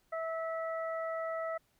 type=harmonic tone; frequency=652 Hz; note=E5; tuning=19 cents flat; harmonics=1 / 2 / 3; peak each=-35 / -40 / -45 dBFS; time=0.12-1.58 s; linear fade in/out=10 ms; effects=pink hiss -73 dBFS RMS until 1.79 s